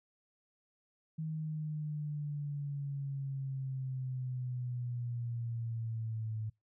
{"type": "exponential sweep", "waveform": "sine", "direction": "down", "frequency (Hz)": [158.7, 108.7], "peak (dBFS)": -35, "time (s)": [1.18, 6.5], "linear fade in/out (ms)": 10, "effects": ["noise-tail reverb RT60 0.2 s tail -26 dB re dry"]}